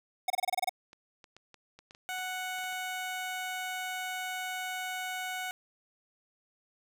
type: tone bursts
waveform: square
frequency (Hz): 737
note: F#5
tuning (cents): -7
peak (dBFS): -27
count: 9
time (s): 0.28-0.694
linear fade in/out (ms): 5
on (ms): 22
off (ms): 27
type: clicks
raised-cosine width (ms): 0.2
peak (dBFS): -34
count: 12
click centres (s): 0.528 / 0.931 / 1.242 / 1.366 / 1.543 / 1.79 / 1.909 / 1.949 / 2.186 / 2.586 / 2.64 / 2.726
type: tone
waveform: 15% pulse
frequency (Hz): 740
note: F#5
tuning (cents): 0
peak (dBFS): -28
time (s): 2.09-5.51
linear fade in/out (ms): 0
effects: none